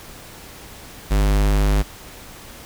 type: tone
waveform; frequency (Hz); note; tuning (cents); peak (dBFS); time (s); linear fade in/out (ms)
square; 50.4; G1; +49; -15; 1.1-1.83; 20
effects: pink hiss -40 dBFS RMS until 2.65 s